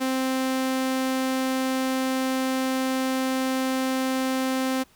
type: tone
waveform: sawtooth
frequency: 261.6 Hz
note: C4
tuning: in tune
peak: -19 dBFS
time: 0-4.84 s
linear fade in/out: 20 ms
effects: pink hiss -58 dBFS RMS until 4.95 s